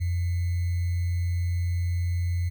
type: tone with sample-and-hold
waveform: sine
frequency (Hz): 87.31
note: F2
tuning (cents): 0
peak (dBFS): -23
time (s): 0-2.5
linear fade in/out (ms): 20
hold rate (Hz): 2100
effects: none